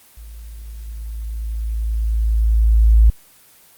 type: tone with level ramp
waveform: sine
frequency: 55 Hz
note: A1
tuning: in tune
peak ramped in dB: -34 to -6 dBFS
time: 0.17-3.1 s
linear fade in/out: 5 ms
effects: white hiss -49 dBFS RMS until 3.77 s + Opus 24 kbps